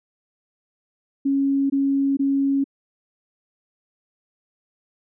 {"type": "tone bursts", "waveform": "sine", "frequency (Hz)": 275.6, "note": "C#4", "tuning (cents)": -10, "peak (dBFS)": -17, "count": 3, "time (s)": [1.25, 2.642], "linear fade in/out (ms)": 10, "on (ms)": 450, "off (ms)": 21, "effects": []}